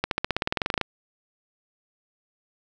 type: accelerating click train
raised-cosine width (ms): 0.3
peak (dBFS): -7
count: 16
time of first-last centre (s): 0.04-0.813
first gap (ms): 72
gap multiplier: 0.95
effects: none